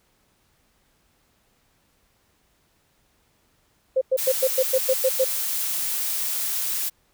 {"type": "tone bursts", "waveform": "sine", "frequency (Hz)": 523.3, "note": "C5", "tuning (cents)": 0, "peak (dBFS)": -16, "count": 9, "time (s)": [3.96, 5.246], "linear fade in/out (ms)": 10, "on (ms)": 54, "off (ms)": 100}
{"type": "noise", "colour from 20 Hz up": "blue", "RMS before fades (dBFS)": -26, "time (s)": [4.17, 6.9], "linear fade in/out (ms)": 20}
{"effects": ["pink hiss -65 dBFS RMS until 7.13 s"]}